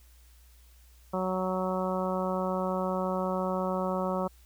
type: harmonic tone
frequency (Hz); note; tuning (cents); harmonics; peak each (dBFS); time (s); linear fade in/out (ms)
185.8; F#3; +7; 1 / 2 / 3 / 4 / 5 / 6 / 7; -32 / -36 / -32 / -38 / -37 / -38 / -39; 1.13-4.28; 10
effects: added 60 Hz sine -54 dBFS peak until 4.45 s + white hiss -63 dBFS RMS until 4.45 s